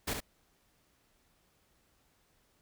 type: noise with echo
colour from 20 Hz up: pink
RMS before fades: -34 dBFS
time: 0.07-0.14 s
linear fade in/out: 10 ms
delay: 65 ms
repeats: 1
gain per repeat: -5 dB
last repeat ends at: 0.205 s
effects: pink hiss -71 dBFS RMS until 2.61 s